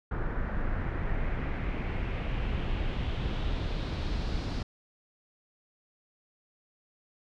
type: noise with low-pass filter sweep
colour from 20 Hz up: brown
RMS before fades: -31 dBFS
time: 0.11-4.63 s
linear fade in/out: 5 ms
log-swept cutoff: 1500 to 4800 Hz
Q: 2.4
effects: none